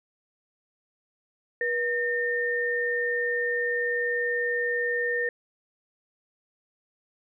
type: tone pair together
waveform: sine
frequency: 482.1 / 1820.2 Hz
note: B4 / A#6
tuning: -42 / -42 cents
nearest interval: octave + major seventh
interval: 2300 cents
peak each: -28 / -26 dBFS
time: 1.61-5.29 s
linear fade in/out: 2 ms
effects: none